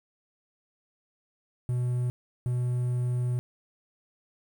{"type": "tone bursts at uneven times", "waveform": "triangle", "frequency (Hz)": 123.47, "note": "B2", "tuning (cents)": 0, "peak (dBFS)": -23, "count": 2, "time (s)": [[1.69, 2.1], [2.46, 3.39]], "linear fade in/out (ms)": 0, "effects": ["9-bit"]}